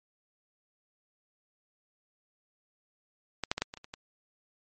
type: clicks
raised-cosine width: 0.2 ms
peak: -14 / -10 / -15 / -11 / -23 / -28 / -28 / -22 dBFS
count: 8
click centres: 3.437 / 3.515 / 3.58 / 3.62 / 3.739 / 3.773 / 3.844 / 3.939 s
effects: MP3 32 kbps